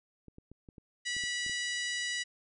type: clicks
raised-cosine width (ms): 3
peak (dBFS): -37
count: 9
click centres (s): 0.283 / 0.384 / 0.516 / 0.688 / 0.782 / 1.166 / 1.238 / 1.464 / 1.496
type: harmonic tone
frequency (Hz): 976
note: B5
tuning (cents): -21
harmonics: 2 / 3 / 4 / 5 / 6 / 7 / 8 / 9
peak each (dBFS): -35 / -39 / -41 / -43 / -45 / -46 / -47 / -48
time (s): 1.05-2.24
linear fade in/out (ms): 20
effects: none

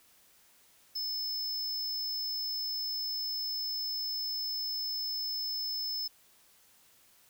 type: tone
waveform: square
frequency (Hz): 5240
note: E8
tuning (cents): -11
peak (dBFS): -33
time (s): 0.95-6.08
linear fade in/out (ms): 10
effects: white hiss -63 dBFS RMS until 7.29 s

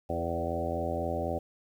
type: harmonic tone with a mistuned harmonic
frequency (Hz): 84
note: E2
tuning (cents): +33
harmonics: 1 / 2 / 3 / 4 / 5 / 6 / 7 / 8 / 9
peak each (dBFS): -36 / -41 / -39 / -39 / -40 / -38 / -35 / -41 / -37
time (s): 0.09-1.39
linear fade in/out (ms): 10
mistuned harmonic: 6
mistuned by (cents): +17
effects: 10-bit

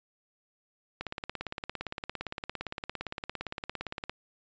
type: click train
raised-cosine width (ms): 0.3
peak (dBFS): -19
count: 55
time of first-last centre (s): 1.01-4.096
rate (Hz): 17.5
effects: resampled to 16000 Hz

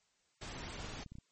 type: noise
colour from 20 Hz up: pink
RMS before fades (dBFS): -45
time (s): 0.41-1.04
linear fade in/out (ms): 10
type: clicks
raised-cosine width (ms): 5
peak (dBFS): -37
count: 11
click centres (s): 0.582 / 0.63 / 0.805 / 0.847 / 0.886 / 0.937 / 0.991 / 1.062 / 1.12 / 1.154 / 1.185
effects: white hiss -75 dBFS RMS until 1.31 s + MP3 32 kbps

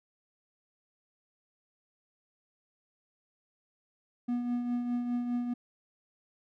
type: tone with tremolo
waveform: triangle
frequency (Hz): 242.6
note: B3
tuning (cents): -31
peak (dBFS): -25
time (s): 4.28-5.54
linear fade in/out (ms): 10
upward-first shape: triangle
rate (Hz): 4.9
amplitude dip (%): 50
effects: none

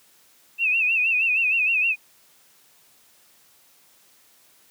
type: tone with vibrato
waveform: sine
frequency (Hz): 2605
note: E7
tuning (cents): -21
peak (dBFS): -18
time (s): 0.58-1.96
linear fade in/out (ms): 50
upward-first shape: sine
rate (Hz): 6.4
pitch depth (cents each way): 100
effects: white hiss -57 dBFS RMS until 4.7 s + high-pass 100 Hz 12 dB/octave

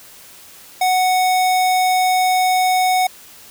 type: tone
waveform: square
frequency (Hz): 740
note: F#5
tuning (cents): 0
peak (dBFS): -14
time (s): 0.81-3.07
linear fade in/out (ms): 5
effects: white hiss -42 dBFS RMS until 3.5 s

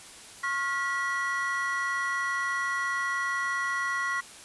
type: tone cluster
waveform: triangle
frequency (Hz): 1090 / 1413 / 1939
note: C#6 / F6 / B6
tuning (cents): -29 / +20 / -32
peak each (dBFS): -30 / -32 / -28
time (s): 0.43-4.21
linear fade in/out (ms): 10
effects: white hiss -47 dBFS RMS until 4.44 s + resampled to 24000 Hz

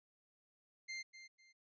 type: tone with echo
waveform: sawtooth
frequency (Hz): 2096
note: C7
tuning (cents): +2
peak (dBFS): -39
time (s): 0.88-1.03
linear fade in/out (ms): 20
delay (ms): 250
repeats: 2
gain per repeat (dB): -11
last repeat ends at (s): 1.53
effects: resampled to 16000 Hz

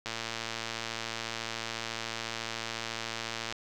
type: click train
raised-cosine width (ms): 0.2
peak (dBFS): -17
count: 396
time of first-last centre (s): 0.06-3.525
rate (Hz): 114
effects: none

